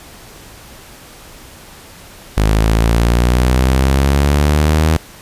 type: exponential sweep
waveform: sawtooth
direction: up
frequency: 52 to 80.1 Hz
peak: -6 dBFS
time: 2.37-4.97 s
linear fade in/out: 5 ms
effects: pink hiss -38 dBFS RMS until 5.21 s + resampled to 32000 Hz